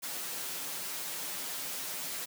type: noise with comb filter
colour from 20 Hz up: white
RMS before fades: -38 dBFS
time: 0.02-2.26 s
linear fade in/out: 20 ms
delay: 9.1 ms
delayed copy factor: -0.7
effects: high-pass 150 Hz 12 dB/octave